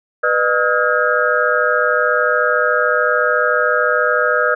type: tone cluster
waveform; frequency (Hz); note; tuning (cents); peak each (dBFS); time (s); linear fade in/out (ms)
sine; 493.3 / 607 / 1276 / 1427 / 1628; B4 / D#5 / D#6 / F6 / G#6; -2 / -43 / +43 / +37 / -35; -19; 0.23-4.55; 10
effects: none